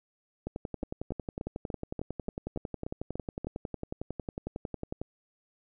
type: two click trains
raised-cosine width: 2 ms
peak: -21 / -21 dBFS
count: 51 / 10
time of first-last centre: 0.47-5.015 / 0.83-3.446 s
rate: 11 / 3.44 Hz
effects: none